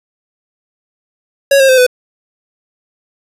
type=tone with pitch steps; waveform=square; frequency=554.4 / 535.8 / 517.9 / 500.5 Hz; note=C#5 / C5 / C5 / B4; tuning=0 / +41 / -18 / +23 cents; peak=-6 dBFS; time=1.51-1.866 s; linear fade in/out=5 ms; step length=89 ms; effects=resampled to 32000 Hz + 7-bit